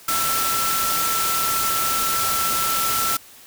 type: tone in noise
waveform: sine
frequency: 1335 Hz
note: E6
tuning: 22 cents sharp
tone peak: -23 dBFS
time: 0.08-3.17 s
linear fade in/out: 5 ms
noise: white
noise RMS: -23 dBFS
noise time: 0.08-3.17 s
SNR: -3 dB
effects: white hiss -46 dBFS RMS until 3.46 s